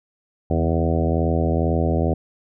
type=harmonic tone with a mistuned harmonic; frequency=82.2 Hz; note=E2; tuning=4 cents flat; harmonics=1 / 2 / 3 / 4 / 5 / 6 / 7 / 8 / 9; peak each=-21 / -24 / -26 / -27 / -28 / -29 / -29 / -30 / -31 dBFS; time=0.5-2.14 s; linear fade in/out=5 ms; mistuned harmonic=2; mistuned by=-49 cents; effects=none